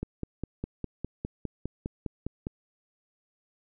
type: click train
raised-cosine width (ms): 3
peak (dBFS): -19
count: 13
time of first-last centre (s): 0.03-2.469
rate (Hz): 4.92
effects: none